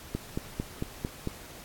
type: click train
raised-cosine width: 3 ms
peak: -17 dBFS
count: 6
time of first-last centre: 0.15-1.274 s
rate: 4.45 Hz
effects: pink hiss -47 dBFS RMS until 1.64 s + AAC 64 kbps